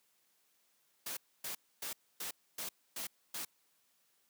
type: noise bursts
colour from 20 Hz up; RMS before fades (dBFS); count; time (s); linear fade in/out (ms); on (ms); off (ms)
white; -41; 7; 1.06-3.45; 5; 110; 270
effects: white hiss -74 dBFS RMS until 4.29 s + high-pass 150 Hz 12 dB/octave